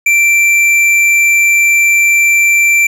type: tone with tanh clipping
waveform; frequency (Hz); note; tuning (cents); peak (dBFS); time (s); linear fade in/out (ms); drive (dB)
sine; 2349; D7; 0; -8; 0.06-2.87; 5; 11
effects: none